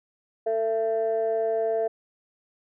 sine tone pair together, 447 / 670.2 Hz, A4 / E5, +27 / +29 cents, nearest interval perfect fifth, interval 702 cents, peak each -24 dBFS, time 0.46-1.88 s, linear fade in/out 10 ms, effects tanh soft clip ceiling -17 dBFS

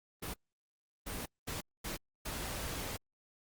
pink noise bursts at uneven times, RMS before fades -40 dBFS, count 5, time 0.22-0.34 / 1.06-1.26 / 1.47-1.61 / 1.84-1.97 / 2.25-2.97 s, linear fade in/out 10 ms, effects Opus 24 kbps

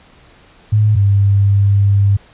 sine tone pair in turn, 106.3 / 99.93 Hz, G#2 / G2, +41 / +34 cents, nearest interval minor second, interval 107 cents, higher first, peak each -8 dBFS, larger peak neither, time 0.72-0.96 / 0.96-2.17 s, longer second, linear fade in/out 10 ms, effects pink hiss -46 dBFS RMS until 2.33 s + resampled to 8000 Hz

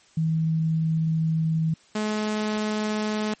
sine / sawtooth tone pair in turn, 160.5 / 213.3 Hz, E3 / G#3, -46 / +46 cents, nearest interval perfect fourth, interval 492 cents, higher second, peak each -20 dBFS, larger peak neither, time 0.17-1.74 / 1.95-3.34 s, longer first, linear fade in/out 5 ms, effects white hiss -57 dBFS RMS until 3.4 s + MP3 32 kbps

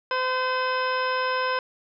harmonic tone, 512 Hz, C5, 38 cents flat, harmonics 1 / 2 / 3 / 4 / 5 / 6 / 7 / 8 / 10, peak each -28 / -26 / -29 / -39 / -35 / -39 / -44 / -47 / -37 dBFS, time 0.11-1.59 s, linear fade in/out 2 ms, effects none

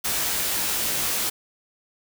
white noise with comb filter, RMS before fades -25 dBFS, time 0.04-1.3 s, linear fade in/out 10 ms, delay 18 ms, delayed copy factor +0.7, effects none

